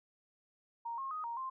sine tone with pitch steps, 932 / 1076 / 1249 / 935 / 1051 Hz, A#5 / C6 / D#6 / A#5 / C6, -1 / +48 / +6 / +5 / +7 cents, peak -37 dBFS, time 0.85-1.5 s, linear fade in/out 10 ms, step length 130 ms, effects none

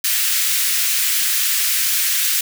white high-pass noise, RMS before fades -18 dBFS, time 0.04-2.41 s, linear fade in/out 5 ms, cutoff 1600 Hz, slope 24 dB/octave, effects none

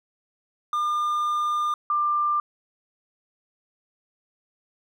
triangle / sine tone pair in turn, 1204 / 1190.2 Hz, D6 / D6, +43 / +23 cents, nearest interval unison, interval 20 cents, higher first, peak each -20 dBFS, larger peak neither, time 0.73-1.74 / 1.9-2.4 s, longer first, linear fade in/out 2 ms, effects none

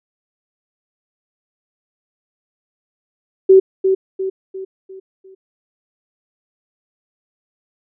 sine tone with echo, 381.6 Hz, G4, 47 cents flat, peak -4 dBFS, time 3.49-3.6 s, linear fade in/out 10 ms, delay 350 ms, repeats 5, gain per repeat -7 dB, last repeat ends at 5.35 s, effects none

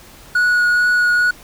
triangle tone with vibrato, 1458 Hz, F#6, 26 cents flat, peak -10 dBFS, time 0.35-1.31 s, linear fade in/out 5 ms, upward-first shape triangle, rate 2.3 Hz, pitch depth 12 cents each way, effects pink hiss -42 dBFS RMS until 1.43 s

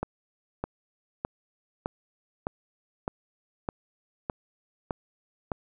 click train, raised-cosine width 1 ms, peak -15 dBFS, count 10, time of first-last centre 0.03-5.518 s, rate 1.64 Hz, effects none

